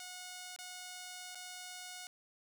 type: tone with dropouts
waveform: 5% pulse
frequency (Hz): 728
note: F#5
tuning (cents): -28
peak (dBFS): -34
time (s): 0-2.07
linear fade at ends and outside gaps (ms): 1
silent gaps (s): 0.563-0.588 / 1.348-1.354
effects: none